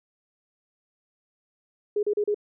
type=tone bursts; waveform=sine; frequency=415.3 Hz; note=G#4; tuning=in tune; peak=-21 dBFS; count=4; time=1.96-2.345 s; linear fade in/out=5 ms; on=70 ms; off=35 ms; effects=none